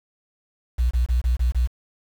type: tone bursts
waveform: sine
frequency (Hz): 60.7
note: B1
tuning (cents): -29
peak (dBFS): -15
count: 6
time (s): 0.78-1.675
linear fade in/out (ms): 20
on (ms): 130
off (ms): 23
effects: tanh soft clip ceiling -14 dBFS + 7-bit